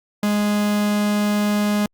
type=tone; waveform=45% pulse; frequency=207.7 Hz; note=G#3; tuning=in tune; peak=-17 dBFS; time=0.23-1.86 s; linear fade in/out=2 ms; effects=Opus 48 kbps